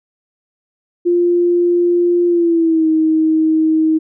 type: tone with pitch glide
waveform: sine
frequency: 349.2 to 316.5 Hz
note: F4 to D#4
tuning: 0 to +30 cents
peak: -10 dBFS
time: 1.05-3.99 s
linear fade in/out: 20 ms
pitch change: -170 cents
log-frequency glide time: 2.27-2.88 s
effects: none